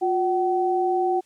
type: tone pair together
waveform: sine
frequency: 357.8 / 758.2 Hz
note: F4 / F#5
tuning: +42 / +42 cents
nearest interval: octave + minor second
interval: 1300 cents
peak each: -22 / -22 dBFS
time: 0.01-1.21 s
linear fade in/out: 20 ms
effects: white hiss -61 dBFS RMS until 1.25 s + low-pass 9000 Hz 12 dB/octave